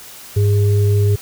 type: tone pair together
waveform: sine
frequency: 102.4 / 409.6 Hz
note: G#2 / G#4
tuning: -24 / -24 cents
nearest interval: 2 octaves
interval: 2400 cents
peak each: -11 / -21 dBFS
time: 0.36-1.16 s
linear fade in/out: 10 ms
effects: white hiss -37 dBFS RMS until 1.21 s